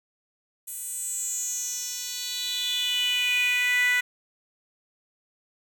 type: tone with high-pass filter sweep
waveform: 10% pulse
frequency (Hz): 493.9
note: B4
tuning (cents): 0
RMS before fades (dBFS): -27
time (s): 0.67-4.01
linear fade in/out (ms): 10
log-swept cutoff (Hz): 10000 to 1800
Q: 5.5
effects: none